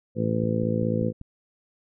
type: harmonic tone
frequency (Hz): 55.7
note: A1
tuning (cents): +22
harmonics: 2 / 3 / 4 / 5 / 6 / 7 / 8 / 9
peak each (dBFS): -28 / -29 / -27 / -36 / -33 / -37 / -35 / -29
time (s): 0.15-1.13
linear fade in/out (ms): 50
type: click train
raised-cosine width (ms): 5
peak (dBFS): -27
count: 5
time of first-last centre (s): 0.44-1.214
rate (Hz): 5.17
effects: none